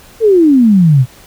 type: exponential sweep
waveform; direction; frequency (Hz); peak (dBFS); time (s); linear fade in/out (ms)
sine; down; 466.2 to 120.8; -4; 0.2-1.06; 50
effects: pink hiss -40 dBFS RMS until 1.26 s